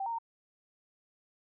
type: tone with pitch steps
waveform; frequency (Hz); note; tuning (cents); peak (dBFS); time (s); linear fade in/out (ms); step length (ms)
sine; 779 / 927 / 919; G5 / A#5 / A#5; -11 / -10 / -25; -32; 0-0.186; 5; 62
effects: none